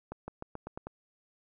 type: accelerating click train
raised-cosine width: 1 ms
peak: -25 dBFS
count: 7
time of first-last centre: 0.12-0.87 s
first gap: 160 ms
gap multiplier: 0.9
effects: none